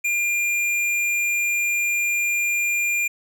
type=tone with tanh clipping; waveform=sine; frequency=2400 Hz; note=D7; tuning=37 cents sharp; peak=-21 dBFS; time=0.04-3.08 s; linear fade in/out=10 ms; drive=15 dB; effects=none